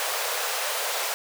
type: high-pass noise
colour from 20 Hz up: pink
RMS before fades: -28 dBFS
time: 0-1.14 s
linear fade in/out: 0 ms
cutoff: 470 Hz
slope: 48 dB/octave
effects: none